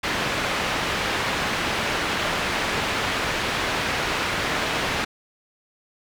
white low-pass noise, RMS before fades -25 dBFS, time 0.03-5.05 s, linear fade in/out 10 ms, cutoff 2500 Hz, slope 12 dB/octave, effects none

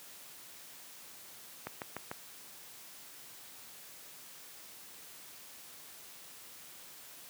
click train, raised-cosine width 0.5 ms, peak -23 dBFS, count 4, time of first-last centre 1.67-2.114 s, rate 6.75 Hz, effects white hiss -52 dBFS RMS until 7.29 s + high-pass 100 Hz 12 dB/octave

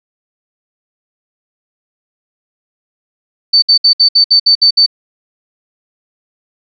sine tone bursts, 4546 Hz, C#8, 43 cents sharp, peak -4 dBFS, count 9, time 3.53-4.863 s, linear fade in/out 10 ms, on 93 ms, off 62 ms, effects none

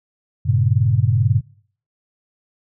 sine chord, G diminished, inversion none, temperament equal, 98 / 116.54 / 138.59 Hz, G2 / Bb2 / Db3, 0 / 0 / 0 cents, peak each -18 / -17 / -19 dBFS, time 0.45-1.41 s, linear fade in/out 20 ms, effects noise-tail reverb RT60 0.5 s tail -20 dB re dry

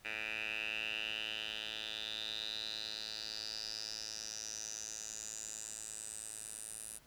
10% pulse tone with band-pass filter sweep, 108.9 Hz, A2, 17 cents flat, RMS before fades -43 dBFS, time 0.04-6.99 s, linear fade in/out 20 ms, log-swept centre 2300 to 9800 Hz, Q 7.1, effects pink hiss -64 dBFS RMS until 7.06 s

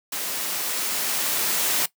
white noise with level ramp, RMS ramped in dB -29 to -22 dBFS, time 0.12-1.86 s, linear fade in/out 5 ms, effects noise-tail reverb RT60 0.1 s tail -18 dB re dry + high-pass 200 Hz 12 dB/octave

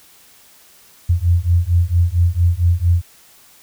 sine beating tone pair, 84.6 / 89 Hz, E2 / F2, +45 / +33 cents, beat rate 4.4 Hz, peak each -15 dBFS, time 1.09-3.02 s, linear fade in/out 10 ms, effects white hiss -48 dBFS RMS until 3.62 s

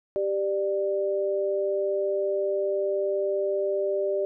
sine tone pair together, 392.4 / 593 Hz, G4 / D5, +2 / +17 cents, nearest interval perfect fifth, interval 715 cents, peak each -26 dBFS, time 0.16-4.25 s, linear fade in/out 0 ms, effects none

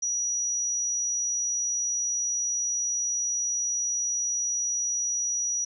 sine tone, 5820 Hz, F#8, 29 cents flat, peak -25 dBFS, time 0.02-5.65 s, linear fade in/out 10 ms, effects none

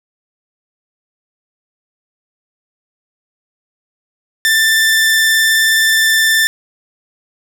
sawtooth tone with vibrato, 1776 Hz, A6, 16 cents sharp, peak -6 dBFS, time 4.45-6.47 s, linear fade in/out 0 ms, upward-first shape sine, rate 19 Hz, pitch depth 10 cents each way, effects none

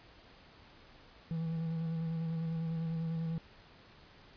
triangle tone with vibrato, 163.5 Hz, E3, 14 cents flat, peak -31 dBFS, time 1.31-3.38 s, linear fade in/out 0 ms, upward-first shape square, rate 10 Hz, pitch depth 19 cents each way, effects pink hiss -58 dBFS RMS until 4.36 s + resampled to 11025 Hz

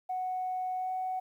sine tone with pitch glide, 740 to 745.6 Hz, F#5 to F#5, 0 to +13 cents, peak -30 dBFS, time 0.09-1.2 s, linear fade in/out 10 ms, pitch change +13 cents, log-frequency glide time 0.77-0.9 s, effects tanh soft clip ceiling -26 dBFS + 11-bit

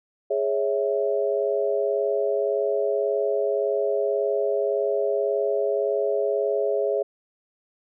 sine chord, C# minor, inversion second, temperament equal with one note detuned, 415.3 / 554.4 / 656.2 Hz, G#4 / C#5 / E5, 0 / 0 / -8 cents, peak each -24 / -25 / -27 dBFS, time 0.3-7.03 s, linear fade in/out 10 ms, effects none

